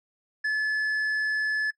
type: tone with tanh clipping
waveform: sine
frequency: 1725 Hz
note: A6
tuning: 35 cents flat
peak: -24 dBFS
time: 0.44-1.71 s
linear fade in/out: 10 ms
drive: 4 dB
effects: noise-tail reverb RT60 0.1 s tail -22 dB re dry